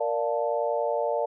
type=chord; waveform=sine; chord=Bb major seventh; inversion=none; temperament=equal; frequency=466.2 / 587.3 / 698.5 / 880 Hz; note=Bb4 / D5 / F5 / A5; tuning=0 / 0 / 0 / 0 cents; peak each=-29 / -27 / -31 / -32 dBFS; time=0-1.26 s; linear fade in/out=10 ms; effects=none